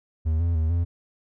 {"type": "tone with pitch steps", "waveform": "triangle", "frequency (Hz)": [79.3, 84.8, 79.5, 85.5], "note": ["D#2", "E2", "D#2", "F2"], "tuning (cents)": [33, 50, 38, -36], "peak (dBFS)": -18, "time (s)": [0.25, 0.85], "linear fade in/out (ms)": 20, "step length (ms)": 150, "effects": []}